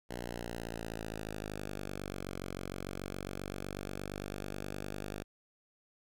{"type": "linear two-way sweep", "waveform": "5% pulse", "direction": "down then up", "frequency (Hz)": [60.5, 46.25, 50.8], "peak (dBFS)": -28, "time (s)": [0.09, 5.24], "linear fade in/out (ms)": 20, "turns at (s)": 2.38, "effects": []}